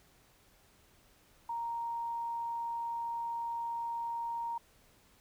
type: tone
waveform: sine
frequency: 932.3 Hz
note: A#5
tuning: in tune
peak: -34 dBFS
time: 1.49-4.58 s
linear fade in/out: 5 ms
effects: pink hiss -65 dBFS RMS until 5.2 s